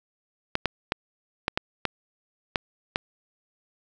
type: clicks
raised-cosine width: 0.3 ms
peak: -7 dBFS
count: 8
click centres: 0.554 / 0.657 / 0.921 / 1.481 / 1.575 / 1.853 / 2.558 / 2.959 s
effects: none